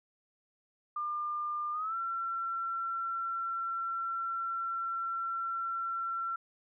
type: tone with pitch glide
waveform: sine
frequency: 1200 to 1354.8 Hz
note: D6 to E6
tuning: +37 to +47 cents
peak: -32 dBFS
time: 0.96-6.36 s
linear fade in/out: 5 ms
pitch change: +210 cents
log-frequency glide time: 1.72-1.96 s
effects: none